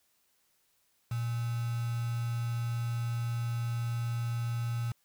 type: tone with quantisation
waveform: sine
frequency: 117.7 Hz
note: A#2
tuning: 17 cents sharp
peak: -30 dBFS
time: 1.11-4.92 s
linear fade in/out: 5 ms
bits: 7
effects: white hiss -72 dBFS RMS until 5.04 s